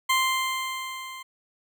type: tone with level ramp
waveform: 20% pulse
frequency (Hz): 1046.5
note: C6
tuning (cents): 0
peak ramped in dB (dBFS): -14 to -33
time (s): 0.09-1.23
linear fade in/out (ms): 10
effects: none